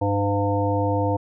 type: harmonic tone with a mistuned harmonic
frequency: 100 Hz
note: G2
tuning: 35 cents sharp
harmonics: 1 / 3 / 5 / 7 / 9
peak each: -23 / -26 / -25 / -29 / -27 dBFS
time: 0.01-1.17 s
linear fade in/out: 10 ms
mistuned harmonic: 5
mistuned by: +26 cents
effects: none